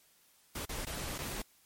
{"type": "noise with dropouts", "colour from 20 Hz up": "pink", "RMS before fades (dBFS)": -39, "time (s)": [0.55, 1.42], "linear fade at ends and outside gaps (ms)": 5, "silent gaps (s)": [[0.654, 0.691], [0.852, 0.867], [1.18, 1.187]], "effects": ["white hiss -66 dBFS RMS until 1.65 s", "MP3 64 kbps"]}